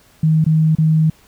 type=tone with dropouts; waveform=sine; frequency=157.7 Hz; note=D#3; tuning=24 cents sharp; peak=-10 dBFS; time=0.23-1.1 s; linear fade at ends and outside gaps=5 ms; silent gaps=0.443-0.463 / 0.752-0.784 s; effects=pink hiss -51 dBFS RMS until 1.27 s